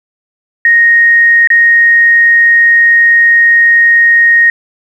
sine tone with dropouts, 1864.7 Hz, A#6, in tune, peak -3 dBFS, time 0.65-4.5 s, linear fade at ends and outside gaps 2 ms, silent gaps 1.474-1.502 s, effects 7-bit

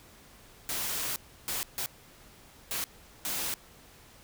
white noise bursts at uneven times, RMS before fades -33 dBFS, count 5, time 0.69-1.16 / 1.48-1.63 / 1.78-1.86 / 2.71-2.84 / 3.25-3.54 s, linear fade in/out 0 ms, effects pink hiss -55 dBFS RMS until 4.23 s

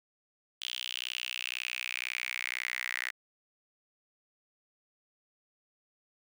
sawtooth tone with high-pass filter sweep, 62 Hz, B1, 7 cents sharp, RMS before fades -37 dBFS, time 0.61-3.11 s, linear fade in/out 10 ms, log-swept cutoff 3200 to 1900 Hz, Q 5.9, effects none

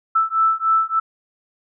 sine beating tone pair, 1318.5 / 1321.9 Hz, E6 / E6, 0 / +4 cents, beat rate 3.4 Hz, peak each -18 dBFS, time 0.15-1 s, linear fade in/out 10 ms, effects none

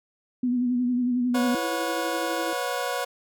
sine tone with vibrato, 246.9 Hz, B3, in tune, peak -21 dBFS, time 0.43-1.55 s, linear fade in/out 5 ms, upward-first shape sine, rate 11 Hz, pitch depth 41 cents each way
25% pulse chord, B suspended second, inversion none, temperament equal with one note detuned, 493.9 / 554.4 / 724.8 Hz, B4 / C#5 / F#5, 0 / 0 / -36 cents, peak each -27 dBFS, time 1.34-3.05 s, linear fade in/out 10 ms
sine tone with tremolo, 332.3 Hz, E4, 14 cents sharp, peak -29 dBFS, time 1.55-2.53 s, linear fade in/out 0 ms, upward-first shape sine, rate 12 Hz, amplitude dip 45%
effects none

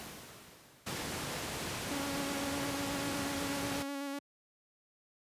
pink noise with exponential decay, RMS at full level -44 dBFS, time 0-1.94 s, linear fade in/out 0 ms, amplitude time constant 420 ms
pink low-pass noise, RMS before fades -38 dBFS, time 0.86-3.83 s, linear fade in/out 10 ms, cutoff 11000 Hz, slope 12 dB/octave
sawtooth tone with vibrato, 280 Hz, C#4, 18 cents sharp, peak -33 dBFS, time 1.91-4.19 s, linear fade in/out 5 ms, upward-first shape square, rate 8.1 Hz, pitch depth 21 cents each way
effects high-pass 100 Hz 12 dB/octave + resampled to 32000 Hz

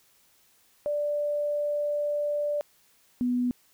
sine tone pair in turn, 587.3 / 246.6 Hz, D5 / B3, 0 / -2 cents, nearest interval octave + minor third, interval 1502 cents, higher first, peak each -25 / -23 dBFS, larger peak second, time 0.86-2.61 / 3.21-3.51 s, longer first, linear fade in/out 0 ms, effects white hiss -63 dBFS RMS until 3.73 s

